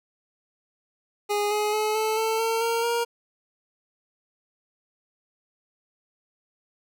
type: tone with pitch steps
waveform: 25% pulse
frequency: 412.9 / 420.6 / 428.4 / 436.4 / 444.6 / 452.9 / 461.3 / 469.9 Hz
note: G#4 / G#4 / A4 / A4 / A4 / A#4 / A#4 / A#4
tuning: -10 / +22 / -46 / -14 / +18 / -50 / -18 / +14 cents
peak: -19 dBFS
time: 1.29-3.05 s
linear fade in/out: 20 ms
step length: 220 ms
effects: none